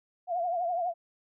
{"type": "tone with vibrato", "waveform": "sine", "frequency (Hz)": 700, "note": "F5", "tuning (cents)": 4, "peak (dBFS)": -27, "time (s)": [0.27, 0.94], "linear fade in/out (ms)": 50, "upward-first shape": "triangle", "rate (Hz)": 12, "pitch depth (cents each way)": 100, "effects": []}